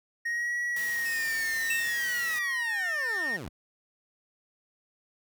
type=tone with vibrato; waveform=triangle; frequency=1864.7 Hz; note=A#6; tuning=in tune; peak=-26 dBFS; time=0.25-3.37 s; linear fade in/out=10 ms; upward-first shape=sine; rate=0.63 Hz; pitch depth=56 cents each way
type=noise; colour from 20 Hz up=white; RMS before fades=-41 dBFS; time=0.76-2.39 s; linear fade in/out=5 ms
type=linear sweep; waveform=15% pulse; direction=down; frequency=2607 to 52.7 Hz; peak=-31 dBFS; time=1.05-3.49 s; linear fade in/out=10 ms
type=tone with exponential decay; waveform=square; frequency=2660 Hz; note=E7; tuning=15 cents sharp; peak=-27 dBFS; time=1.7-2.09 s; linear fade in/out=5 ms; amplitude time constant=83 ms
effects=none